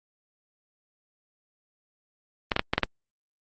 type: clicks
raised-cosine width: 0.3 ms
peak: -5 dBFS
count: 6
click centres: 2.518 / 2.564 / 2.594 / 2.735 / 2.78 / 2.833 s
effects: low-pass 5000 Hz 12 dB/octave + Opus 24 kbps